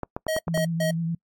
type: clicks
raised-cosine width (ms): 1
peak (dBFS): -15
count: 6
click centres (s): 0.033 / 0.165 / 0.267 / 0.365 / 0.481 / 0.576
type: tone bursts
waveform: square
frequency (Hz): 633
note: D#5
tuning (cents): +30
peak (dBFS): -24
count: 3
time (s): 0.28-0.91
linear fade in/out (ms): 5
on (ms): 110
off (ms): 150
type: tone with vibrato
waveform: sine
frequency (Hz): 166.1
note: E3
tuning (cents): +13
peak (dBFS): -24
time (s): 0.47-1.15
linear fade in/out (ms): 5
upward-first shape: triangle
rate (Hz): 9.8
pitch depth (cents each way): 36
effects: noise-tail reverb RT60 0.1 s tail -26 dB re dry + AAC 64 kbps